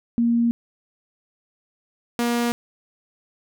sine / sawtooth tone pair in turn, 234.6 / 237.9 Hz, A#3 / A#3, +11 / +35 cents, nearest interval unison, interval 24 cents, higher second, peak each -16 dBFS, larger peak neither, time 0.18-0.51 / 2.19-2.52 s, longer neither, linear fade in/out 0 ms, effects none

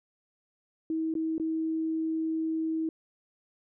sine tone with dropouts, 320.7 Hz, E4, 48 cents flat, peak -27 dBFS, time 0.9-2.89 s, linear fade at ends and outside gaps 2 ms, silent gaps 1.14-1.152 / 1.381-1.398 s, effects none

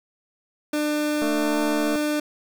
30% pulse tone, 299.2 Hz, D4, 32 cents sharp, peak -19 dBFS, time 0.73-2.2 s, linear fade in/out 5 ms
click train, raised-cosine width 1 ms, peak -17 dBFS, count 166, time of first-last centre 1.22-1.957 s, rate 224 Hz
effects none

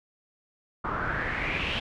pink noise with low-pass filter sweep, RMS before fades -30 dBFS, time 0.84-1.8 s, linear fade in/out 10 ms, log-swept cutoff 1200 to 3100 Hz, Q 5, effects none

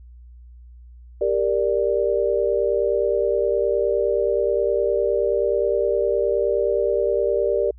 sine chord, G minor, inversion none, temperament equal with one note detuned, 396.6 / 466.2 / 587.3 Hz, G4 / Bb4 / D5, +20 / 0 / 0 cents, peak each -22 dBFS, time 1.21-7.71 s, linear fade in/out 5 ms, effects added 60 Hz sine -41 dBFS peak until 7.78 s

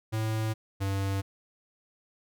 square tone pair in turn, 110 / 97.77 Hz, A2 / G2, 0 / -4 cents, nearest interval major second, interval 204 cents, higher first, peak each -28 / -28 dBFS, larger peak neither, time 0.12-0.54 / 0.8-1.22 s, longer neither, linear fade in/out 20 ms, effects none

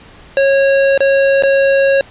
square tone with dropouts, 548 Hz, C#5, 20 cents flat, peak -9 dBFS, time 0.37-2.01 s, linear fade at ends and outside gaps 1 ms, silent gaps 0.977-1.005 / 1.424-1.435 s, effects pink hiss -40 dBFS RMS until 2.1 s + resampled to 8000 Hz

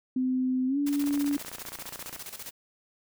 sine tone with pitch glide, 256.6 to 286.4 Hz, C4 to D4, -34 to -43 cents, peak -24 dBFS, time 0.16-1.37 s, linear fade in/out 5 ms, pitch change +191 cents, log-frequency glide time 0.67-0.78 s
white noise with tremolo, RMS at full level -39 dBFS, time 0.86-2.51 s, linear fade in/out 10 ms, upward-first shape square, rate 15 Hz, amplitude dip 70%
click train, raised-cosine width 0.5 ms, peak -27 dBFS, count 34, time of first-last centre 1.04-2.162 s, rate 29.4 Hz
effects none

